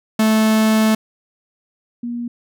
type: tone pair in turn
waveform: 45% pulse / sine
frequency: 218.6 / 238.5 Hz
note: A3 / A#3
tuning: -11 / +40 cents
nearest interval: major second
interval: 151 cents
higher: second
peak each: -12 / -22 dBFS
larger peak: first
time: 0.19-0.95 / 2.03-2.28 s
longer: first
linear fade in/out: 5 ms
effects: none